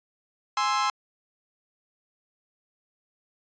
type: chord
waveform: 40% pulse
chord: Ab augmented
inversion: none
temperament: equal with one note detuned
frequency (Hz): 830.6 / 1049.5 / 1318.5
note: Ab5 / C6 / E6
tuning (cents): 0 / +5 / 0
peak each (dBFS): -28 / -25 / -27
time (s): 0.57-0.9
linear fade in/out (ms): 2
effects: resampled to 16000 Hz